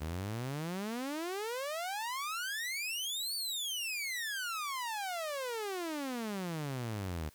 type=exponential two-way sweep; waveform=sawtooth; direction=up then down; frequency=73.5 to 4583 to 73.5 Hz; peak=-32 dBFS; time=0-7.3 s; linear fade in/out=20 ms; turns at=3.35 s; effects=white hiss -63 dBFS RMS until 7.34 s